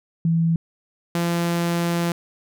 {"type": "tone pair in turn", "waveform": ["sine", "sawtooth"], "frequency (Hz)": [165.3, 171.03], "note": ["E3", "F3"], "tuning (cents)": [5, -36], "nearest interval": "minor second", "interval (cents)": 59, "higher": "second", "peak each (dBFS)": -16, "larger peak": "neither", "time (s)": [[0.25, 0.56], [1.15, 2.12]], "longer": "second", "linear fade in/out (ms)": 2, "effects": []}